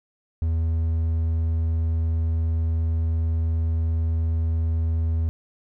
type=tone; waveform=triangle; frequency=81.4 Hz; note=E2; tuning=21 cents flat; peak=-18 dBFS; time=0.42-5.29 s; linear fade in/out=0 ms; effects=none